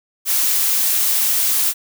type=noise; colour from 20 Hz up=blue; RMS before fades=-17 dBFS; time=0.25-1.74 s; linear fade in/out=50 ms; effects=none